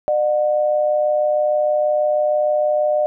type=tone pair together; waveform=sine; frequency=603.7 / 730 Hz; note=D5 / F#5; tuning=+48 / -24 cents; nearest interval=minor third; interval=328 cents; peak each=-15 / -23 dBFS; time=0.08-3.06 s; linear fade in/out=0 ms; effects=none